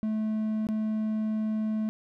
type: tone with dropouts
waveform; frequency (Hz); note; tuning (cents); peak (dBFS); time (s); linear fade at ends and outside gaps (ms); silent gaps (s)
triangle; 216.8; A3; -25; -24; 0.03-1.89; 0; 0.669-0.688
effects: none